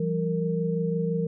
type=tone cluster; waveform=sine; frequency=168.5 / 194.4 / 461 Hz; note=E3 / G3 / A#4; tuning=+38 / -14 / -19 cents; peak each=-26 / -32 / -28 dBFS; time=0-1.27 s; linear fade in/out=5 ms; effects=none